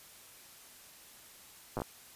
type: slowing click train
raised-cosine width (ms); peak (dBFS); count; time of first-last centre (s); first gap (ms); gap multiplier
1; -21; 5; 1.77-1.819; 8; 1.29
effects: white hiss -55 dBFS RMS until 2.15 s + resampled to 32000 Hz